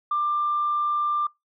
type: tone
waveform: sine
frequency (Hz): 1188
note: D6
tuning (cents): +20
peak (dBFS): -20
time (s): 0.11-1.27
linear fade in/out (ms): 5
effects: noise-tail reverb RT60 0.2 s tail -26 dB re dry + tanh soft clip ceiling -16 dBFS